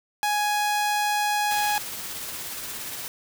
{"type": "tone", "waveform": "sawtooth", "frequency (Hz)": 833, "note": "G#5", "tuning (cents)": 5, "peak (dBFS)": -18, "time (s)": [0.23, 1.78], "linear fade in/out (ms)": 0}
{"type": "noise with tremolo", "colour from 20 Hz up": "white", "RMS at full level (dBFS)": -33, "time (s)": [1.51, 3.08], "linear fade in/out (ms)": 0, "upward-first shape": "triangle", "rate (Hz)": 17, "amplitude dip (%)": 30}
{"effects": []}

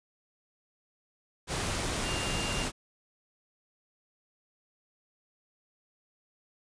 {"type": "tone in noise", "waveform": "sine", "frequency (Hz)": 2794, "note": "F7", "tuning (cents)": 0, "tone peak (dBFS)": -37, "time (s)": [2.02, 2.67], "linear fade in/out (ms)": 50, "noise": "pink", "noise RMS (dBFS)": -32, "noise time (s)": [1.47, 2.72], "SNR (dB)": -8, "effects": ["resampled to 22050 Hz"]}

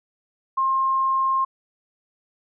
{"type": "tone", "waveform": "sine", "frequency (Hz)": 1064, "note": "C6", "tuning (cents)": 29, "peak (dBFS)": -18, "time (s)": [0.57, 1.45], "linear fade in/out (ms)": 10, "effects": []}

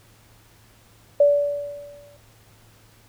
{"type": "tone with exponential decay", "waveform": "sine", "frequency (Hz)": 577, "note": "D5", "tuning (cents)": -31, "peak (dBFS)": -10, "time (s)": [1.2, 2.17], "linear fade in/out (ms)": 5, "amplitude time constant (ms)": 210, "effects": ["added 109 Hz sine -55 dBFS peak until 3.08 s", "pink hiss -55 dBFS RMS until 3.08 s"]}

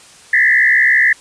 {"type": "tone with frequency modulation", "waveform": "sine", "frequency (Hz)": 1880, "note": "A#6", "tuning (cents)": 14, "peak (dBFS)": -8, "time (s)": [0.33, 1.13], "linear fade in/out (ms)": 5, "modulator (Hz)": 66.2, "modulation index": 2.4, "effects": ["white hiss -42 dBFS RMS until 1.2 s", "resampled to 22050 Hz"]}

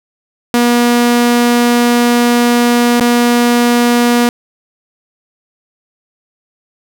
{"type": "tone with dropouts", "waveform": "sawtooth", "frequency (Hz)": 240, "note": "B3", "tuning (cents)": -49, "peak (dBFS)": -4, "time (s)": [0.54, 4.29], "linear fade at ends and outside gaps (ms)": 0, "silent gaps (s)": [2.997, 3.009], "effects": []}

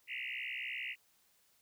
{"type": "tone with frequency modulation", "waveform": "sine", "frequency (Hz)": 2398, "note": "D7", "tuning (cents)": 36, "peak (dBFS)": -38, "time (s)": [0.07, 0.96], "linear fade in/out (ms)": 50, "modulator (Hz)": 63.3, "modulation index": 7.2, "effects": ["white hiss -71 dBFS RMS until 1.61 s"]}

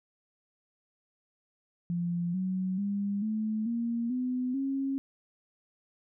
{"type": "tone with pitch steps", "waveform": "sine", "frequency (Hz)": [173.1, 186.6, 201.2, 216.8, 233.7, 252, 271.6], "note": ["F3", "F#3", "G3", "A3", "A#3", "B3", "C#4"], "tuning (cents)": [-15, 15, 45, -25, 5, 35, -35], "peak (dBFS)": -28, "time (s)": [1.9, 4.98], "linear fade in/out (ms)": 0, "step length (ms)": 440, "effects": []}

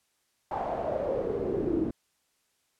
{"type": "noise with band-pass filter sweep", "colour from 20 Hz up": "brown", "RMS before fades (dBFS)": -30, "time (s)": [0.51, 1.91], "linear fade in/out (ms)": 5, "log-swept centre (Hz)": [810, 300], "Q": 6.1, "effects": ["white hiss -73 dBFS RMS until 2.79 s", "low-pass 11000 Hz 12 dB/octave"]}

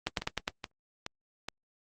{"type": "two click trains", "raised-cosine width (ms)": 0.2, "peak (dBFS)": [-11, -18], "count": [5, 4], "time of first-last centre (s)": [[0.07, 0.479], [0.22, 1.486]], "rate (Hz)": [9.78, 2.37], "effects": ["Opus 24 kbps"]}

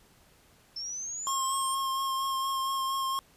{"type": "linear sweep", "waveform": "sine", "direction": "up", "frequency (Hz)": [5310, 8870], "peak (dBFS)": -34, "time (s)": [0.76, 1.75], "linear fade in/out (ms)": 5}
{"type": "tone with vibrato", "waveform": "square", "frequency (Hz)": 1073, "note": "C6", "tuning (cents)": 43, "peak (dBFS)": -29, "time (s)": [1.27, 3.19], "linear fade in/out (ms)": 0, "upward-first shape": "sine", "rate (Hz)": 4.3, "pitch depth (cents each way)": 16}
{"effects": ["pink hiss -61 dBFS RMS until 3.36 s", "resampled to 32000 Hz"]}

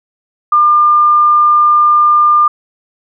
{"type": "tone", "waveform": "sine", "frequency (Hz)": 1200, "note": "D6", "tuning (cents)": 37, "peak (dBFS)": -5, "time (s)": [0.52, 2.48], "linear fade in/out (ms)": 5, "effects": []}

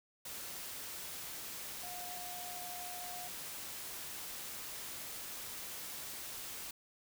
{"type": "tone in noise", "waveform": "sine", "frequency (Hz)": 716, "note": "F5", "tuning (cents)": 43, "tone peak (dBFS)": -47, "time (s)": [1.83, 3.28], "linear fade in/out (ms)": 5, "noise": "white", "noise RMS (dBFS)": -45, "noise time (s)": [0.25, 6.71], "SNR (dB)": -5, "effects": []}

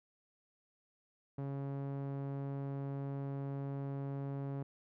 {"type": "tone with low-pass filter", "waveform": "sawtooth", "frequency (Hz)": 138.59, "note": "C#3", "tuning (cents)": 0, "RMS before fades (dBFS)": -40, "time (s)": [1.38, 4.63], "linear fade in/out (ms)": 5, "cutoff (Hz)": 840, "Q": 0.57, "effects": []}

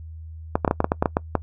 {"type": "clicks", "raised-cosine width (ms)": 1, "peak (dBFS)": -4, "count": 11, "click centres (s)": [0.555, 0.648, 0.678, 0.711, 0.804, 0.844, 0.919, 1.025, 1.058, 1.169, 1.353], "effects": ["noise-tail reverb RT60 0.1 s tail -23 dB re dry", "added 80 Hz sine -35 dBFS peak until 1.42 s"]}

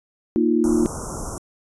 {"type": "chord", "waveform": "sine", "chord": "Bb suspended fourth", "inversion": "none", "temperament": "equal", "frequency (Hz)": [233.1, 311.1, 349.2], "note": ["Bb3", "Eb4", "F4"], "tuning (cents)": [0, 0, 0], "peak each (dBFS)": -20, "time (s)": [0.36, 0.86], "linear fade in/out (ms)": 0}
{"type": "band-stop noise", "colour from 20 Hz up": "pink", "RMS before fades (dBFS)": -30, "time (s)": [0.64, 1.38], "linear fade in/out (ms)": 0, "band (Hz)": [1400, 5600], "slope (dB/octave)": 96}
{"effects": ["resampled to 24000 Hz"]}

